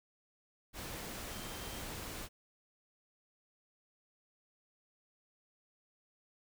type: tone in noise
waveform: sine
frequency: 3154 Hz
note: G7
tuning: 10 cents sharp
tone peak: -55 dBFS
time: 1.28-1.85 s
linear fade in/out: 50 ms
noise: pink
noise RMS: -44 dBFS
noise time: 0.73-2.29 s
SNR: -14 dB
effects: none